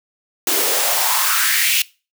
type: noise with high-pass filter sweep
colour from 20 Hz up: white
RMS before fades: -17 dBFS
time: 0.47-1.82 s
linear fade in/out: 2 ms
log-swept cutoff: 320 to 2800 Hz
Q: 3.3
effects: noise-tail reverb RT60 0.3 s tail -21 dB re dry